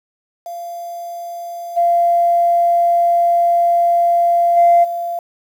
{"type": "tone with level steps", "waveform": "sine", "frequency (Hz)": 690, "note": "F5", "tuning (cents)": -21, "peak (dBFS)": [-25, -10, -6, -19], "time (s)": [0.46, 5.19], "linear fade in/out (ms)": 2, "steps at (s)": [1.76, 4.56, 4.83], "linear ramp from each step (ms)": 20, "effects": ["tanh soft clip ceiling -3 dBFS", "7-bit"]}